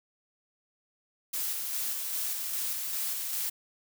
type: noise with tremolo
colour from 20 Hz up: blue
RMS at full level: -32 dBFS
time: 1.33-3.5 s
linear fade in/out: 10 ms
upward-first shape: square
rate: 2.5 Hz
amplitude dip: 25%
effects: none